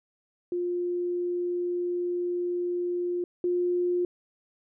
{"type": "tone pair in turn", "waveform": "sine", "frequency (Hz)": [353, 354.8], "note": ["F4", "F4"], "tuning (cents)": [19, 27], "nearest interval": "unison", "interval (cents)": 8, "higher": "second", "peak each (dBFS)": [-26, -23], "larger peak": "second", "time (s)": [[0.52, 3.24], [3.44, 4.05]], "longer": "first", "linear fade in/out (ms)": 2, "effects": []}